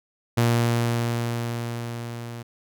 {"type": "tone with level ramp", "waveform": "sawtooth", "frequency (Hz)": 117.9, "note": "A#2", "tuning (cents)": 20, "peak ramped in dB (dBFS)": [-13, -30], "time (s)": [0.37, 2.43], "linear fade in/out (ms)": 10, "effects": []}